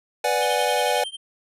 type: chord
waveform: square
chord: G# half-diminished seventh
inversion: first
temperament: equal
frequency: 493.9 / 587.3 / 740 / 830.6 Hz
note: B4 / D5 / F#5 / G#5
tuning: 0 / 0 / 0 / 0 cents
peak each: -26 dBFS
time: 0.24-1.04 s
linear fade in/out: 5 ms
type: tone with tremolo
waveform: square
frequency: 3143 Hz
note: G7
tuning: 4 cents sharp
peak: -28 dBFS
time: 0.41-1.17 s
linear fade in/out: 20 ms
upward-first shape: triangle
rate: 11 Hz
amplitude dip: 100%
effects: resampled to 32000 Hz